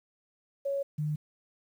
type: tone pair in turn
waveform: sine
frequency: 556 / 151.06 Hz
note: C#5 / D3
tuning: +5 / +49 cents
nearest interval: octave + major seventh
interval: 2256 cents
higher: first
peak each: -28 dBFS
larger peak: neither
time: 0.65-0.83 / 0.98-1.16 s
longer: neither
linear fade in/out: 10 ms
effects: 10-bit